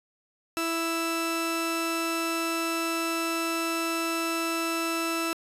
sawtooth tone pair together, 330.5 / 1322 Hz, E4 / E6, +5 / +5 cents, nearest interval 2 octaves, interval 2400 cents, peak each -25 dBFS, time 0.57-5.33 s, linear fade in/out 0 ms, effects resampled to 32000 Hz

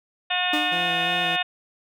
harmonic tone, 360.9 Hz, F#4, 43 cents flat, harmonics 2 / 3 / 4 / 5 / 6 / 7 / 8 / 9 / 10, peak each -27 / -36 / -33 / -29 / -39 / -28 / -28 / -38 / -29 dBFS, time 0.3-1.43 s, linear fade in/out 10 ms
40% pulse tone with exponential decay, 301.7 Hz, D4, 47 cents sharp, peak -22 dBFS, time 0.53-0.99 s, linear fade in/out 5 ms, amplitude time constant 100 ms
15% pulse tone with vibrato, 170 Hz, F3, 46 cents flat, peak -25 dBFS, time 0.71-1.37 s, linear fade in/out 20 ms, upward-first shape square, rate 2.8 Hz, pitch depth 20 cents each way
effects none

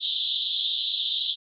pink band-pass noise, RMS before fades -28 dBFS, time 0-1.36 s, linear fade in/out 50 ms, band 3200 to 3900 Hz, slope 96 dB/octave, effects none

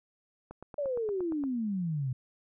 click train, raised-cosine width 1 ms, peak -30 dBFS, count 9, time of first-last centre 0.51-1.438 s, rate 8.62 Hz
sine exponential sweep, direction down, 599 to 123.47 Hz, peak -29 dBFS, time 0.78-2.13 s, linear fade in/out 5 ms
effects none

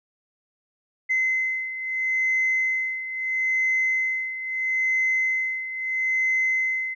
sine beating tone pair, 2053 / 2053.76 Hz, C7 / C7, -33 / -33 cents, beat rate 0.76 Hz, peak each -27 / -22 dBFS, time 1.09-6.95 s, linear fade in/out 20 ms, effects tanh soft clip ceiling -15 dBFS

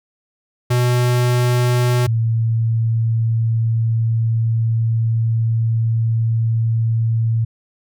square / sine tone pair in turn, 123.1 / 113.58 Hz, B2 / A#2, -5 / -45 cents, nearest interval minor second, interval 140 cents, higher first, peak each -14 dBFS, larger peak neither, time 0.7-2.07 / 2.07-7.45 s, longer second, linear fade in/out 10 ms, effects none

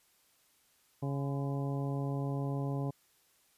harmonic tone with a mistuned harmonic, 139 Hz, C#3, 5 cents sharp, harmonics 1 / 2 / 3 / 4 / 5 / 6 / 7, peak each -33 / -39 / -43 / -45 / -47 / -49 / -50 dBFS, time 1.02-2.91 s, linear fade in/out 10 ms, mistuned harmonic 7, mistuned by +69 cents, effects white hiss -69 dBFS RMS until 3.57 s + resampled to 32000 Hz

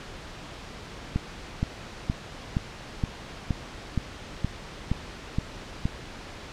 click train, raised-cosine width 5 ms, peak -12 dBFS, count 11, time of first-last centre 1.16-5.855 s, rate 2.13 Hz, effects pink hiss -41 dBFS RMS until 6.52 s + low-pass 5000 Hz 12 dB/octave

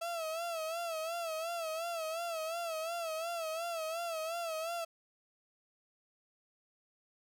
35% pulse tone with vibrato, 659.3 Hz, E5, in tune, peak -34 dBFS, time 0.01-4.85 s, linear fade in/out 10 ms, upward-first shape sine, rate 2.8 Hz, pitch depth 79 cents each way, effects none

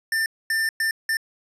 square tone bursts at uneven times, 1790 Hz, A6, 29 cents sharp, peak -21 dBFS, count 4, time 0.12-0.26 / 0.5-0.69 / 0.8-0.91 / 1.09-1.17 s, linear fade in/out 2 ms, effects resampled to 32000 Hz

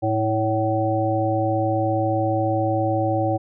harmonic tone with a mistuned harmonic, 108.8 Hz, A2, 19 cents flat, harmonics 1 / 3 / 5 / 7, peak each -24 / -24 / -24 / -24 dBFS, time 0.02-3.38 s, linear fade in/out 20 ms, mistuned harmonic 5, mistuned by +46 cents, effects none

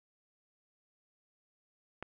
click, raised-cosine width 0.5 ms, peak -25 dBFS, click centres 2.026 s, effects none

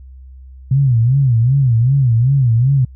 sine tone with vibrato, 126 Hz, B2, 35 cents sharp, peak -9 dBFS, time 0.71-2.85 s, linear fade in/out 5 ms, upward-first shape sine, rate 2.6 Hz, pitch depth 190 cents each way, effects added 65 Hz sine -34 dBFS peak until 2.95 s

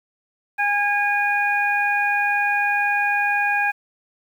harmonic tone, 818 Hz, G#5, 26 cents flat, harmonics 1 / 2 / 3, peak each -22 / -21 / -23 dBFS, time 0.58-3.72 s, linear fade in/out 20 ms, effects 8-bit

